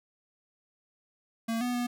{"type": "tone with pitch steps", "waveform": "square", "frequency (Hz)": [227.6, 245.9, 243.3], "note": ["A#3", "B3", "B3"], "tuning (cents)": [-41, -7, -26], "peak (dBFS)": -29, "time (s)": [1.48, 1.87], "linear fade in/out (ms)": 10, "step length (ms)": 130, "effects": []}